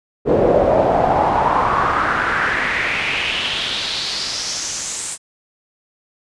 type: noise with band-pass filter sweep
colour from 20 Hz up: brown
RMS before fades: -18 dBFS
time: 0.25-5.18 s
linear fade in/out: 50 ms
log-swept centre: 460 to 8300 Hz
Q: 3.7
effects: resampled to 24000 Hz